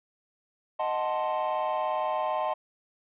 triangle chord, D# diminished seventh, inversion none, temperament equal, 622.3 / 740 / 880 / 1046.5 Hz, D#5 / F#5 / A5 / C6, 0 / 0 / 0 / 0 cents, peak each -28 / -30 / -29 / -30 dBFS, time 0.79-2.54 s, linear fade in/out 10 ms, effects tanh soft clip ceiling -19 dBFS + resampled to 8000 Hz

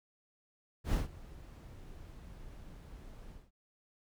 brown noise with ADSR envelope, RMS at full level -28 dBFS, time 0.84-3.51 s, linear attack 93 ms, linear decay 140 ms, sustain -22 dB, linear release 200 ms, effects none

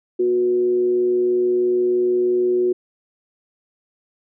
sine tone with frequency modulation, 364.3 Hz, F#4, 27 cents flat, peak -15 dBFS, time 0.19-2.73 s, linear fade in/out 10 ms, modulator 123 Hz, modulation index 0.27, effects none

